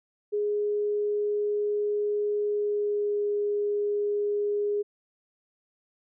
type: tone with pitch glide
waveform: sine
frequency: 415.3 to 412.2 Hz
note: G#4 to G#4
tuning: 0 to -13 cents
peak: -24 dBFS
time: 0.32-4.83 s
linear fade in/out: 20 ms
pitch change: -13 cents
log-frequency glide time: 2.45-3.27 s
effects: none